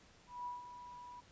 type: tone with ADSR envelope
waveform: sine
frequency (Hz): 979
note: B5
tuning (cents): -15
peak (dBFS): -39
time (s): 0.27-1.21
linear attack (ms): 190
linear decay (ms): 160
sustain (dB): -10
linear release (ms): 16
effects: pink hiss -64 dBFS RMS until 1.31 s + resampled to 16000 Hz